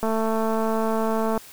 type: click train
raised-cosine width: 1 ms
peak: -12 dBFS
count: 300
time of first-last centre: 0.03-1.377 s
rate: 222 Hz
effects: white hiss -45 dBFS RMS until 1.52 s